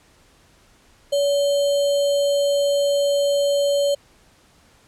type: tone with sample-and-hold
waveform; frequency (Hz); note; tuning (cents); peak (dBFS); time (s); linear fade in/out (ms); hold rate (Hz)
sine; 568; C#5; +42; -16; 1.12-3.95; 10; 3675
effects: pink hiss -55 dBFS RMS until 4.87 s + low-pass 10000 Hz 12 dB/octave